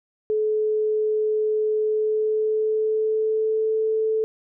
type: tone with pitch glide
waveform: sine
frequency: 429.9 to 438.7 Hz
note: A4 to A4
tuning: -40 to -5 cents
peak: -19 dBFS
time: 0.3-4.24 s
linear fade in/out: 0 ms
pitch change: +35 cents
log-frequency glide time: 1.81-3.76 s
effects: none